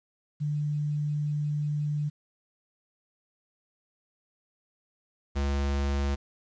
sine / square tone pair in turn, 148.2 / 69.94 Hz, D3 / C#2, +16 / +16 cents, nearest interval octave + minor second, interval 1300 cents, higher first, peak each -26 dBFS, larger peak neither, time 0.4-2.1 / 5.35-6.16 s, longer first, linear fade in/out 20 ms, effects resampled to 16000 Hz + 10-bit

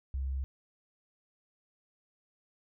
sine tone, 66.8 Hz, C2, 36 cents sharp, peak -31 dBFS, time 0.14-0.44 s, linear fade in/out 0 ms, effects none

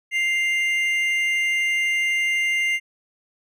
triangle tone pair together, 2096 / 2794 Hz, C7 / F7, +2 / 0 cents, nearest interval perfect fourth, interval 498 cents, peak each -18 / -26 dBFS, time 0.11-2.8 s, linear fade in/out 50 ms, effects none

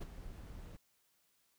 brown noise with ADSR envelope, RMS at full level -38 dBFS, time 0-0.77 s, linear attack 20 ms, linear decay 22 ms, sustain -11 dB, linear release 10 ms, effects white hiss -75 dBFS RMS until 1.58 s

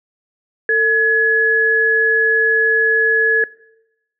sine tone pair together, 448.4 / 1692.9 Hz, A4 / G#6, +33 / +33 cents, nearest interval octave + major seventh, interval 2300 cents, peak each -18 / -13 dBFS, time 0.69-3.44 s, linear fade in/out 2 ms, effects noise-tail reverb RT60 0.9 s tail -21 dB re dry

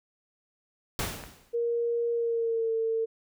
pink noise with exponential decay, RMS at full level -28 dBFS, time 0.99-1.55 s, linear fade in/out 1 ms, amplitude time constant 120 ms
click, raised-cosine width 0.5 ms, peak -26 dBFS, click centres 1.238 s
sine tone with pitch glide, 469.8 to 450.1 Hz, A#4 to A4, +13 to +39 cents, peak -25 dBFS, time 1.53-3.06 s, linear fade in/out 20 ms, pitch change -74 cents, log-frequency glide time 2.12-2.73 s
effects none

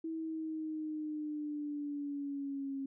sine linear sweep, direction down, 324.9 to 271.1 Hz, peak -36 dBFS, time 0.04-2.86 s, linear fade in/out 5 ms, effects none

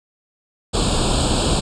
pink noise with comb filter, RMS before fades -18 dBFS, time 0.73-1.61 s, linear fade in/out 20 ms, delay 0.25 ms, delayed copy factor +1, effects resampled to 22050 Hz

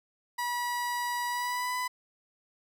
30% pulse tone with pitch glide, 970 to 999 Hz, B5 to B5, -31 to +20 cents, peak -27 dBFS, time 0.38-1.88 s, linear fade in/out 10 ms, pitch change +51 cents, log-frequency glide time 1.28-1.77 s, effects none

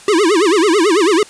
square tone with vibrato, 370 Hz, F#4, in tune, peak -10 dBFS, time 0.08-1.23 s, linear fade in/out 2 ms, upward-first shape sine, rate 9.1 Hz, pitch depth 270 cents each way, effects white hiss -39 dBFS RMS until 1.29 s + resampled to 22050 Hz

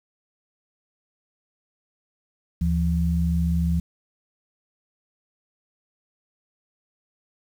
sine tone pair together, 75.4 / 169.63 Hz, D2 / E3, +46 / +50 cents, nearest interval octave + major second, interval 1404 cents, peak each -22 dBFS, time 2.61-3.8 s, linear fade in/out 5 ms, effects 8-bit

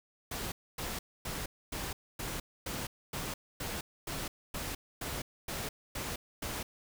pink noise bursts, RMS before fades -38 dBFS, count 14, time 0.31-6.63 s, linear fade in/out 5 ms, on 210 ms, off 260 ms, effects none

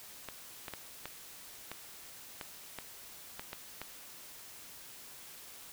clicks, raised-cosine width 0.3 ms, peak -24 dBFS, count 10, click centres 0.287 / 0.682 / 0.737 / 1.056 / 1.716 / 2.412 / 2.787 / 3.395 / 3.531 / 3.816 s, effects white hiss -51 dBFS RMS until 5.72 s

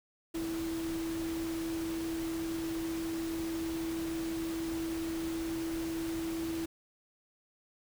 sine tone in noise, 328.2 Hz, E4, 8 cents flat, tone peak -33 dBFS, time 0.34-6.66 s, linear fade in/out 10 ms, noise pink, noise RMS -44 dBFS, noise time 0.34-6.66 s, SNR +8 dB, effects none

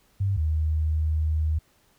sine tone pair in turn, 98 / 77.93 Hz, G2 / D#2, 0 / +3 cents, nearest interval major third, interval 397 cents, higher first, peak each -21 dBFS, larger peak neither, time 0.2-0.37 / 0.37-1.59 s, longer second, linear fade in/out 10 ms, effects pink hiss -63 dBFS RMS until 1.98 s

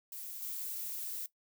violet noise with level steps, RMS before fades -44 / -40 dBFS, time 0.12-1.26 s, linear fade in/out 2 ms, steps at 0.42 s, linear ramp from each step 2 ms, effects noise-tail reverb RT60 0.1 s tail -17 dB re dry

